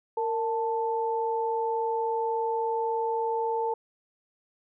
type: tone pair together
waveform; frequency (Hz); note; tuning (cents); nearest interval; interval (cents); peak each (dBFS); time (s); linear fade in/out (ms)
sine; 459.9 / 881.8; A#4 / A5; -23 / +4; major seventh; 1127; -28; 0.17-3.74; 5
effects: none